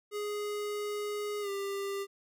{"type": "tone with pitch glide", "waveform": "square", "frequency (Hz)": [415.3, 396.8], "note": ["G#4", "G4"], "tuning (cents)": [0, 21], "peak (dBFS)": -34, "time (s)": [0.11, 2.07], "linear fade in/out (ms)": 50, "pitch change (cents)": -79, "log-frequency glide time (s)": [1.41, 1.49], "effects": []}